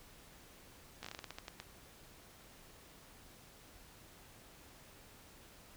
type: slowing click train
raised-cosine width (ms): 0.2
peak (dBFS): -27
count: 12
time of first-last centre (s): 1.03-1.601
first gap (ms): 15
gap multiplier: 1.23
effects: pink hiss -59 dBFS RMS until 5.76 s